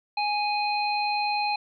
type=harmonic tone; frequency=830 Hz; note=G#5; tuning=1 cent flat; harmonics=1 / 3 / 5; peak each=-25 / -30 / -32 dBFS; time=0.17-1.56 s; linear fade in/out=5 ms; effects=none